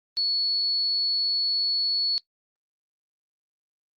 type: tone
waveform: sine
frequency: 4403 Hz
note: C#8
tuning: 13 cents flat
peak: -22 dBFS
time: 0.17-2.18 s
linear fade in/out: 0 ms
effects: noise-tail reverb RT60 0.1 s tail -20 dB re dry + Opus 24 kbps